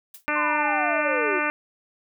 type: noise with exponential decay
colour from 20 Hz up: blue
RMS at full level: -37 dBFS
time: 0.14-0.26 s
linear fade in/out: 5 ms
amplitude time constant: 25 ms
type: harmonic tone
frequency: 298.5 Hz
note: D4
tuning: 28 cents sharp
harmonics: 1 / 2 / 3 / 4 / 5 / 6 / 7 / 8 / 9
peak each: -32 / -31 / -32 / -29 / -28 / -31 / -32 / -30 / -34 dBFS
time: 0.28-1.5 s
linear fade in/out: 0 ms
type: linear sweep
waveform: sine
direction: down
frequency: 1073 to 339.9 Hz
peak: -25 dBFS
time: 0.35-1.4 s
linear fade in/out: 20 ms
effects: none